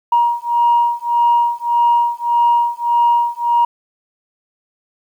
sine beating tone pair, 947 / 948.7 Hz, A#5 / A#5, +27 / +30 cents, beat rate 1.7 Hz, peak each -14 dBFS, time 0.12-3.65 s, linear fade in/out 5 ms, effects tanh soft clip ceiling -5 dBFS + 8-bit

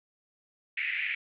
white band-pass noise, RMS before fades -32 dBFS, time 0.77-1.15 s, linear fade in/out 5 ms, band 1900 to 2500 Hz, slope 48 dB/octave, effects none

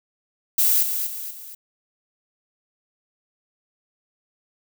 violet noise with echo, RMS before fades -18 dBFS, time 0.58-0.83 s, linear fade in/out 5 ms, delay 240 ms, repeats 3, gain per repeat -7 dB, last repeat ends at 1.55 s, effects none

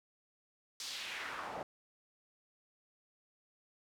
pink noise with band-pass filter sweep, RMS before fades -43 dBFS, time 0.8-1.63 s, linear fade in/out 2 ms, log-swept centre 5500 to 640 Hz, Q 1.8, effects none

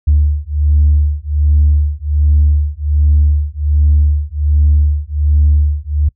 sine beating tone pair, 73.42 / 74.72 Hz, D2 / D2, 0 / +30 cents, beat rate 1.3 Hz, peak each -11 dBFS, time 0.07-6.09 s, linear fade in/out 10 ms, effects noise-tail reverb RT60 0.1 s tail -24 dB re dry + tanh soft clip ceiling -2 dBFS

